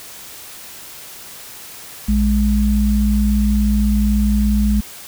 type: tone pair together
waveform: sine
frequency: 58.28 / 207.7 Hz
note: A#1 / G#3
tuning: 0 / 0 cents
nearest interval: octave + minor seventh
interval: 2200 cents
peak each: -15 dBFS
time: 2.08-4.81 s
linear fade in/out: 10 ms
effects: white hiss -36 dBFS RMS until 5.07 s